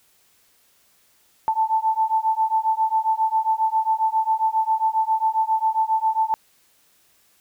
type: beating tone pair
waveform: sine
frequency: 879 / 886.4 Hz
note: A5 / A5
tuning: -2 / +13 cents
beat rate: 7.4 Hz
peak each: -21 dBFS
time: 1.48-6.34 s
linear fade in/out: 0 ms
effects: white hiss -60 dBFS RMS until 7.4 s